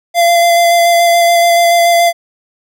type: tone with vibrato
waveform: square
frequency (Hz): 686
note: F5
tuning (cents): -31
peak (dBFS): -7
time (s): 0.14-2.13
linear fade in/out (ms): 50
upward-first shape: square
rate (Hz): 7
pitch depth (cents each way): 11
effects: none